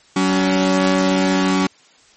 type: tone pair together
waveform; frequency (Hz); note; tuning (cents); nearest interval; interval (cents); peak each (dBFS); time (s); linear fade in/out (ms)
sawtooth; 188.5 / 282.4; F#3 / C#4; +32 / +32; perfect fifth; 700; -13; 0.16-1.67; 5
effects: white hiss -51 dBFS RMS until 2.16 s + MP3 32 kbps